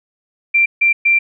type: tone bursts at uneven times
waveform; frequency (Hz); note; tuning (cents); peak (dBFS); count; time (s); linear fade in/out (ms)
sine; 2362; D7; +9; -9; 3; 0.54-0.66 / 0.81-0.93 / 1.05-1.19; 10
effects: none